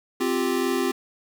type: chord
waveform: square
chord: C suspended fourth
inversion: none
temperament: equal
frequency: 261.6 / 349.2 / 392 Hz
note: C4 / F4 / G4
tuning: 0 / 0 / 0 cents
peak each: -27 dBFS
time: 0.2-0.92 s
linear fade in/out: 10 ms
effects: 8-bit